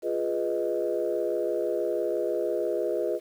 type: chord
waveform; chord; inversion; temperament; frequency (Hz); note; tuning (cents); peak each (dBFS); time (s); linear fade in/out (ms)
sine; F half-diminished seventh; none; equal; 349.2 / 415.3 / 493.9 / 622.3; F4 / Ab4 / Cb5 / Eb5; 0 / 0 / 0 / 0; -30; 0.02-3.2; 50
effects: tanh soft clip ceiling -16 dBFS + 9-bit